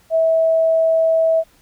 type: tone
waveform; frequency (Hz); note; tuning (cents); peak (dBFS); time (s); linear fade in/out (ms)
sine; 650; E5; -24; -12; 0.1-1.44; 50
effects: pink hiss -54 dBFS RMS until 1.61 s